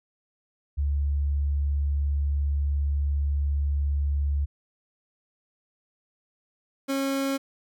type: tone pair in turn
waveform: sine / 30% pulse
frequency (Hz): 71.4 / 272.8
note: D2 / C#4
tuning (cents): -48 / -28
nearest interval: octave + major seventh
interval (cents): 2320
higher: second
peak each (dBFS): -22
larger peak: neither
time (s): 0.77-4.46 / 6.88-7.38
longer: first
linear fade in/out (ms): 20
effects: none